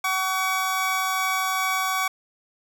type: tone pair together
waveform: 25% pulse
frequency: 755.5 / 1132 Hz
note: F#5 / C#6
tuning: +36 / +36 cents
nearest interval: perfect fifth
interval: 700 cents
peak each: -24 / -20 dBFS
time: 0.04-2.08 s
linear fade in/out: 5 ms
effects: none